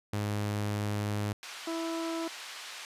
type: tone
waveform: sawtooth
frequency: 103.83 Hz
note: G#2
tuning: in tune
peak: -26 dBFS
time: 0.13-1.33 s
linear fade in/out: 5 ms
type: band-pass noise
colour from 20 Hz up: white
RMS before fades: -44 dBFS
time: 1.43-2.85 s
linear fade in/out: 0 ms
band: 850 to 4500 Hz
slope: 12 dB/octave
type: harmonic tone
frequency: 329.6 Hz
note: E4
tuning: in tune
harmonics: 1 / 2 / 3 / 4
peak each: -33 / -39 / -43 / -45 dBFS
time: 1.67-2.28 s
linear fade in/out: 5 ms
effects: resampled to 32000 Hz